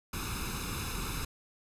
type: noise with comb filter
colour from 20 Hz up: pink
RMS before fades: -36 dBFS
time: 0.13-1.25 s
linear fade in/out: 5 ms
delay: 0.78 ms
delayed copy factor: +0.8
effects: resampled to 32000 Hz